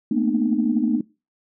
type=tone cluster; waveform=sine; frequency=220.1 / 232.2 / 248.8 / 303.5 Hz; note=A3 / A#3 / B3 / D#4; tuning=+1 / -7 / +13 / -43 cents; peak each=-23 dBFS; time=0.11-1.01 s; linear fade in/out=5 ms; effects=noise-tail reverb RT60 0.3 s tail -23 dB re dry + tanh soft clip ceiling -7 dBFS